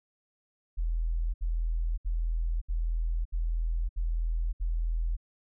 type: tone bursts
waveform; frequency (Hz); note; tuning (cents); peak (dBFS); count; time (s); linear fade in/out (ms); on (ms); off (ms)
sine; 41.2; E1; 0; -26; 7; 0.77-5.168; 20; 570; 68
effects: none

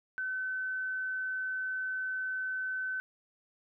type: tone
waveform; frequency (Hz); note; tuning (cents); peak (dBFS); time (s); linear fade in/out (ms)
sine; 1521; F#6; +47; -32; 0.18-3; 0
effects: none

